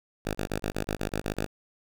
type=tone bursts; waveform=5% pulse; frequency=51.91 Hz; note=G#1; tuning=in tune; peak=-17 dBFS; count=10; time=0.25-1.464 s; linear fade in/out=10 ms; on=98 ms; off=26 ms; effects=none